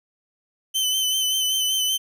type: tone with vibrato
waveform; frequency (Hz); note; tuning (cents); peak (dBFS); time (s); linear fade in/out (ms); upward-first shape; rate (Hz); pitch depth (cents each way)
sawtooth; 3052; G7; -47; -17; 0.74-1.98; 20; sine; 5.2; 33
effects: none